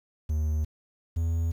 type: tone pair in turn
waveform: triangle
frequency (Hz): 76.7 / 82.83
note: D#2 / E2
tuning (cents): -24 / +9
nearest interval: minor second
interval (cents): 133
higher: second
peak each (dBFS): -22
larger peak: neither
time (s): 0.29-0.65 / 1.16-1.52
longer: neither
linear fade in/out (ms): 10
effects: 9-bit